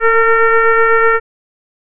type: tone with frequency modulation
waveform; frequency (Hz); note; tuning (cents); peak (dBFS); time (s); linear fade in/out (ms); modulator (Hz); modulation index
sine; 910; A#5; -42; -7; 0-1.2; 50; 457; 2.1
effects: none